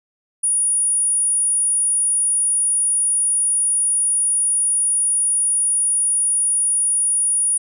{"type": "tone", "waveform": "sine", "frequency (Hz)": 9670, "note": "D9", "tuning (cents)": 50, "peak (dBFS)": -15, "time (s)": [0.43, 7.58], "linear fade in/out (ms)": 10, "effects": []}